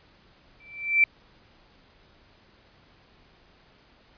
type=tone with exponential growth; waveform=sine; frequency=2337 Hz; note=D7; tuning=9 cents flat; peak=-13 dBFS; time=0.6-1.04 s; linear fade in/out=2 ms; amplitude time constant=95 ms; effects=pink hiss -58 dBFS RMS until 4.17 s + resampled to 11025 Hz